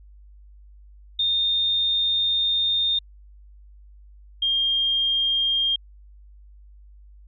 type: tone pair in turn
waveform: sine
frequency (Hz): 3648 / 3213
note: A#7 / G7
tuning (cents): -38 / +42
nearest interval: major second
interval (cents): 220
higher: first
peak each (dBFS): -19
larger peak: neither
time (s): 1.19-2.99 / 4.42-5.76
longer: first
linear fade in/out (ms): 5
effects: added 50 Hz sine -45 dBFS peak until 7.27 s